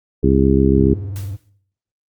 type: harmonic tone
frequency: 67.2 Hz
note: C2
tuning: 47 cents sharp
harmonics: 1 / 2 / 3 / 4 / 5 / 6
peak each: -18 / -18 / -18 / -18 / -18 / -18 dBFS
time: 0.23-0.94 s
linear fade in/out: 5 ms
type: tone with vibrato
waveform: triangle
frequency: 98 Hz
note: G2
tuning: in tune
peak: -22 dBFS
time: 0.75-1.37 s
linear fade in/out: 20 ms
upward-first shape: sine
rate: 19 Hz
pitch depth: 130 cents each way
type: noise with exponential decay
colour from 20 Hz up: white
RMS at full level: -35 dBFS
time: 1.16-1.49 s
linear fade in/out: 0 ms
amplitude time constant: 71 ms
effects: noise-tail reverb RT60 0.6 s tail -18 dB re dry + Opus 32 kbps